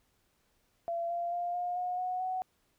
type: tone with pitch steps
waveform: sine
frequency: 680 / 690.3 / 700.7 / 711.3 / 722.1 / 733 / 744.1 Hz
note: F5 / F5 / F5 / F5 / F#5 / F#5 / F#5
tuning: -46 / -20 / +6 / +32 / -42 / -16 / +10 cents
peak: -31 dBFS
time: 0.88-2.42 s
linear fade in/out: 0 ms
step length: 220 ms
effects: pink hiss -73 dBFS RMS until 2.78 s